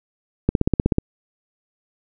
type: click train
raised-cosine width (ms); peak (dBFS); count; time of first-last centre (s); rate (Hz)
3; -3; 9; 0.49-0.984; 16.2
effects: none